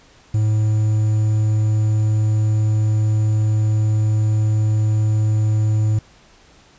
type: tone with quantisation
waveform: triangle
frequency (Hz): 107.7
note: A2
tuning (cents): -37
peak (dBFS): -12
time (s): 0.34-5.99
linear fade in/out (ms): 5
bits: 7
effects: pink hiss -50 dBFS RMS until 6.78 s + resampled to 16000 Hz